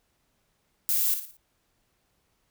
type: noise with echo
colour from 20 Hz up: violet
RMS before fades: -25 dBFS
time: 0.89-1.14 s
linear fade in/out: 0 ms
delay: 57 ms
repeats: 4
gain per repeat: -8 dB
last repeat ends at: 1.368 s
effects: pink hiss -72 dBFS RMS until 2.5 s